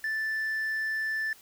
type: tone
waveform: sine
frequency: 1760 Hz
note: A6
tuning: in tune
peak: -25 dBFS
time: 0.04-1.33 s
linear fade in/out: 2 ms
effects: tanh soft clip ceiling -27 dBFS + white hiss -55 dBFS RMS until 1.41 s